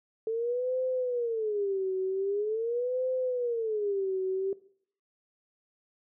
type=tone with vibrato; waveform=sine; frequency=440 Hz; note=A4; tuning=in tune; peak=-27 dBFS; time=0.27-4.53 s; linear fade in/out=2 ms; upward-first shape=sine; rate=0.44 Hz; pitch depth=270 cents each way; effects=noise-tail reverb RT60 0.6 s tail -19 dB re dry